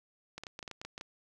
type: clicks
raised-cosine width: 0.2 ms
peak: -25 dBFS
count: 11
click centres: 0.38 / 0.436 / 0.468 / 0.591 / 0.628 / 0.678 / 0.713 / 0.815 / 0.85 / 0.979 / 1.011 s
effects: none